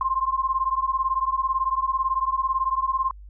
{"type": "beating tone pair", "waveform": "sine", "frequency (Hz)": [1048, 1066], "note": ["C6", "C6"], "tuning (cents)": [2, 32], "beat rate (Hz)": 18, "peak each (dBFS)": [-24, -24], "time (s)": [0.01, 3.11], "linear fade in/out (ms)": 2, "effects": ["added 50 Hz sine -40 dBFS peak until 3.29 s"]}